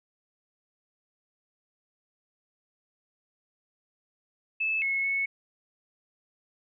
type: tone with pitch steps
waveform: sine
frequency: 2616 / 2184 / 2203 Hz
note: E7 / C#7 / C#7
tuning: -14 / -26 / -11 cents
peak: -25 dBFS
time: 4.6-5.26 s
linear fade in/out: 10 ms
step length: 220 ms
effects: none